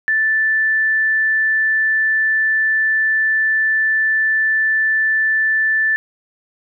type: tone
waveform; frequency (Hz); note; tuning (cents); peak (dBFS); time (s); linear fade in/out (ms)
sine; 1760; A6; 0; -13; 0.08-5.96; 0
effects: none